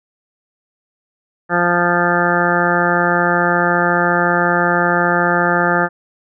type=harmonic tone; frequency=174.61 Hz; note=F3; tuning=in tune; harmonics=1 / 2 / 3 / 4 / 5 / 7 / 8 / 9 / 10; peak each=-21 / -21 / -21 / -21 / -21 / -21 / -21 / -21 / -21 dBFS; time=1.49-5.89 s; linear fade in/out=50 ms; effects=none